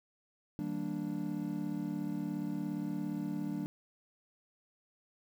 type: chord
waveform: triangle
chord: Eb major seventh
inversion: none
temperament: equal with one note detuned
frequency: 158.83 / 196 / 233.1 / 293.7 Hz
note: Eb3 / G3 / Bb3 / D4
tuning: +36 / 0 / 0 / 0 cents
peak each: -40 / -37 / -40 / -36 dBFS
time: 0.59-3.66 s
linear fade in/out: 0 ms
effects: 10-bit